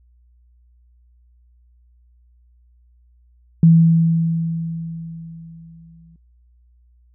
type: tone with exponential decay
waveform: sine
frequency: 164.81 Hz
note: E3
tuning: in tune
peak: -6 dBFS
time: 3.63-6.16 s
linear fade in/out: 2 ms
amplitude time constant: 550 ms
effects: noise-tail reverb RT60 0.9 s tail -25 dB re dry + added 60 Hz sine -51 dBFS peak until 7.14 s